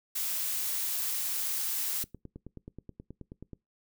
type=noise; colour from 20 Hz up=blue; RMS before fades=-32 dBFS; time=0.15-2.04 s; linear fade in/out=10 ms
type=click train; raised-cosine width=3 ms; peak=-30 dBFS; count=15; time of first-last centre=2.04-3.533 s; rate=9.38 Hz
effects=noise-tail reverb RT60 0.2 s tail -23 dB re dry